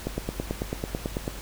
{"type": "click train", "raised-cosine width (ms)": 2, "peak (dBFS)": -14, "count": 12, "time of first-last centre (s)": [0.07, 1.279], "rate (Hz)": 9.1, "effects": ["added 50 Hz sine -38 dBFS peak until 1.41 s", "pink hiss -41 dBFS RMS until 1.41 s"]}